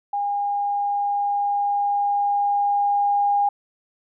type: tone with level ramp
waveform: sine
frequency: 812 Hz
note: G#5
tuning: 39 cents flat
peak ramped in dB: -21 to -16 dBFS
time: 0.13-3.49 s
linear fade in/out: 5 ms
effects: none